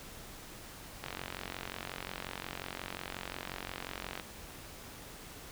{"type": "click train", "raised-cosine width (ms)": 0.3, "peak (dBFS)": -22, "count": 145, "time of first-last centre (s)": [1.04, 4.198], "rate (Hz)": 45.6, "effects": ["pink hiss -49 dBFS RMS until 5.51 s"]}